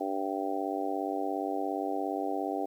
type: harmonic tone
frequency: 97.2 Hz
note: G2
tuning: 14 cents flat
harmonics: 3 / 4 / 5 / 6 / 7 / 8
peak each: -35 / -37 / -39 / -41 / -37 / -35 dBFS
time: 0-2.66 s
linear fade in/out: 10 ms
effects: 10-bit